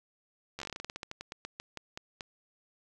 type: slowing click train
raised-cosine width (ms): 0.2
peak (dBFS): -22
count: 22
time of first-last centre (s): 0.59-2.208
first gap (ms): 12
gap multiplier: 1.16
effects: none